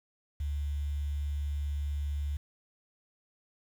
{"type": "tone with quantisation", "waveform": "sine", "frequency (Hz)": 72.3, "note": "D2", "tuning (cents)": -27, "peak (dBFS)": -30, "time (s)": [0.4, 2.37], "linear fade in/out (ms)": 5, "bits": 9, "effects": []}